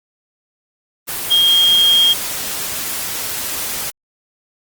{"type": "tone in noise", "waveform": "sine", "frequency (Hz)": 3236, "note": "G#7", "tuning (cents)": -46, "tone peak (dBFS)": -9, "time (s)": [1.3, 2.14], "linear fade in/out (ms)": 20, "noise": "white", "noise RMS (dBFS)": -23, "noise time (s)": [1.07, 3.91], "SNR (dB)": 11, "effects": ["Opus 24 kbps"]}